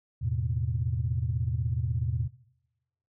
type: chord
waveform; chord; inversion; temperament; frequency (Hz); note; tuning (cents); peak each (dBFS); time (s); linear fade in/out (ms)
sine; E suspended fourth; none; equal with one note detuned; 82.41 / 110 / 126.5; E2 / A2 / B2; 0 / 0 / +42; -31 / -29 / -30; 0.21-2.28; 20
effects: noise-tail reverb RT60 1.0 s tail -23 dB re dry + tanh soft clip ceiling -16 dBFS